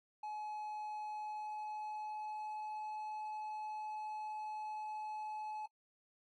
triangle tone with pitch glide, 849 to 855.9 Hz, G#5 to A5, +38 to -48 cents, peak -39 dBFS, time 0.23-5.66 s, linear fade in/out 5 ms, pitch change +14 cents, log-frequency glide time 1.02-2.96 s, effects noise-tail reverb RT60 0.1 s tail -26 dB re dry + AAC 32 kbps

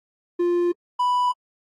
triangle tone pair in turn, 349.5 / 988.5 Hz, F4 / B5, +1 / +1 cents, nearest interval octave + tritone, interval 1800 cents, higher second, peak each -16 dBFS, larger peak neither, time 0.39-0.72 / 0.99-1.32 s, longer neither, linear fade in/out 10 ms, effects AAC 32 kbps

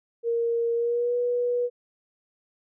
sine tone with pitch glide, 466.2 to 486.6 Hz, A#4 to B4, 0 to -26 cents, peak -22 dBFS, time 0.23-1.7 s, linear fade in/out 50 ms, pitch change +74 cents, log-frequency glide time 0.74-1.16 s, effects none

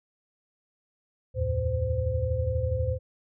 sine tone cluster, 75.4 / 87.6 / 112.2 / 516 Hz, D2 / F2 / A2 / C5, +46 / +6 / +34 / -24 cents, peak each -30 dBFS, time 1.34-2.99 s, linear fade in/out 50 ms, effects none

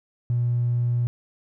triangle tone with tanh clipping, 120.4 Hz, B2, 44 cents flat, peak -19 dBFS, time 0.3-1.07 s, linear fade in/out 0 ms, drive 1 dB, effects none

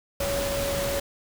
sine tone in noise, 560 Hz, C#5, 18 cents sharp, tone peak -27 dBFS, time 0.2-1 s, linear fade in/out 5 ms, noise pink, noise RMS -30 dBFS, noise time 0.2-1 s, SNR 0 dB, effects none

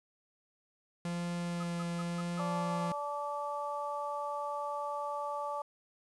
45% pulse tone with vibrato, 172.5 Hz, F3, 21 cents flat, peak -34 dBFS, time 1.05-2.92 s, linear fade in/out 2 ms, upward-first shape sine, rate 0.91 Hz, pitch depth 10 cents each way
sine tone bursts, 1271 Hz, D#6, 36 cents sharp, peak -40 dBFS, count 5, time 1.6-2.405 s, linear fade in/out 5 ms, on 33 ms, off 160 ms
harmonic tone, 290 Hz, D4, 22 cents flat, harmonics 2 / 3 / 4, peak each -39 / -38 / -39 dBFS, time 2.39-5.62 s, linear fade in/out 5 ms
effects resampled to 24000 Hz + 10-bit

